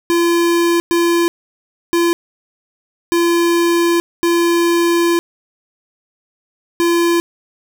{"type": "tone bursts at uneven times", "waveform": "square", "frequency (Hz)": 341.3, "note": "F4", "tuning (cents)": -40, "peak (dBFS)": -12, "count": 6, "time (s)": [[0.1, 0.8], [0.91, 1.28], [1.93, 2.13], [3.12, 4], [4.23, 5.19], [6.8, 7.2]], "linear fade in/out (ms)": 0, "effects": []}